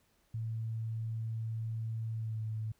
sine tone with pitch glide, 112.3 to 109.61 Hz, A2 to A2, +36 to -6 cents, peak -34 dBFS, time 0.34-2.72 s, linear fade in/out 5 ms, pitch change -42 cents, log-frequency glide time 2.12-2.42 s, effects pink hiss -72 dBFS RMS until 2.79 s

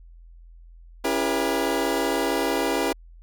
25% pulse chord, C# diminished seventh, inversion none, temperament just, 277.2 / 332.6 / 399.1 / 479 Hz, C#4 / E4 / G4 / Bb4, 0 / +16 / +31 / +47 cents, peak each -24 dBFS, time 1.04-2.93 s, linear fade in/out 10 ms, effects added 42 Hz sine -44 dBFS peak until 3.22 s

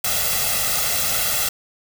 white noise with comb filter, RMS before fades -21 dBFS, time 0.04-1.49 s, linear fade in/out 5 ms, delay 1.5 ms, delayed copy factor +0.9, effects none

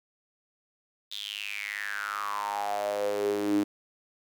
sawtooth tone with high-pass filter sweep, 102.6 Hz, G#2, 21 cents flat, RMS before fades -31 dBFS, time 1.11-3.64 s, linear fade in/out 10 ms, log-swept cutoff 3700 to 280 Hz, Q 8.5, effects none

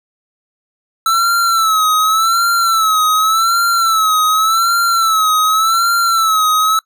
square tone with vibrato, 1318.5 Hz, E6, in tune, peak -11 dBFS, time 1.06-6.79 s, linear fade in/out 2 ms, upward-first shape sine, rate 0.87 Hz, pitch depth 81 cents each way, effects noise-tail reverb RT60 0.1 s tail -22 dB re dry

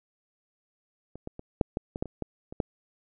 clicks, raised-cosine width 2 ms, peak -28 / -22 / -26 / -8 / -15 / -20 / -14 / -26 / -18 / -26 / -12 dBFS, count 11, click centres 1.156 / 1.274 / 1.394 / 1.612 / 1.771 / 1.959 / 2.025 / 2.057 / 2.223 / 2.525 / 2.602 s, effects none

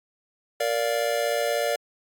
square chord, Bb major, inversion none, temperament just, 466.2 / 582.7 / 699.2 Hz, Bb4 / D5 / F5, 0 / -14 / +2 cents, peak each -29 / -26 / -30 dBFS, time 0.6-1.76 s, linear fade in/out 5 ms, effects AAC 64 kbps

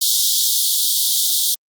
pink high-pass noise, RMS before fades -17 dBFS, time 0.01-1.55 s, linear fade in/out 10 ms, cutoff 3300 Hz, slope 96 dB/octave, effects Opus 48 kbps

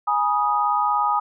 sine chord, G# minor, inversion none, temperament equal with one note detuned, 830.6 / 967.4 / 1244.5 Hz, G#5 / B5 / D#6, 0 / -36 / 0 cents, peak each -22 / -24 / -21 dBFS, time 0.07-1.2 s, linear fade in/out 10 ms, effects none

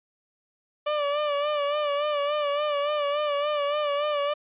30% pulse tone with vibrato, 585 Hz, D5, 7 cents flat, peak -21 dBFS, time 0.86-4.34 s, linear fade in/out 10 ms, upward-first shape sine, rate 3.5 Hz, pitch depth 51 cents each way, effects resampled to 8000 Hz

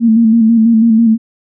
sine tone with vibrato, 226.3 Hz, A3, 49 cents sharp, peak -5 dBFS, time 0-1.18 s, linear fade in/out 50 ms, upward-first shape square, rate 6.1 Hz, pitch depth 41 cents each way, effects none

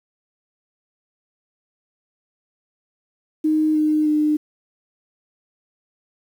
sine tone with pitch steps, 310 / 306.3 / 302.6 Hz, D#4 / D#4 / D#4, -6 / -27 / -48 cents, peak -15 dBFS, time 3.44-4.37 s, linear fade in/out 10 ms, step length 310 ms, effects 8-bit

